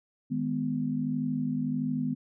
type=chord; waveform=sine; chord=G# minor; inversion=second; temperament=just; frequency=155.74 / 207.7 / 249.2 Hz; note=D#3 / G#3 / B3; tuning=+2 / 0 / +16 cents; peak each=-33 / -34 / -29 dBFS; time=0.3-2.15 s; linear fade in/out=20 ms; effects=none